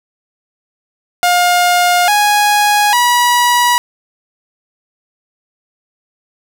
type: tone with pitch steps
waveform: sawtooth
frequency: 710 / 829.8 / 969.9 Hz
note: F5 / G#5 / B5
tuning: +28 / -2 / -32 cents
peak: -5 dBFS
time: 1.23-3.78 s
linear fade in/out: 0 ms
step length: 850 ms
effects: none